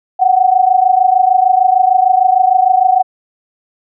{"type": "tone pair together", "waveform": "sine", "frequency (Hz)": [733.4, 760], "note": ["F#5", "F#5"], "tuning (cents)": [-15, 46], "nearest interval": "minor second", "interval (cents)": 61, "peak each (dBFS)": -10, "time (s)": [0.19, 3.03], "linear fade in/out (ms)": 20, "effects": []}